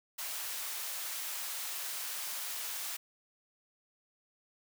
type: high-pass noise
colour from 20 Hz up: white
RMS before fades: -39 dBFS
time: 0.18-2.97 s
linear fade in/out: 10 ms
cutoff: 750 Hz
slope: 12 dB/octave
effects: none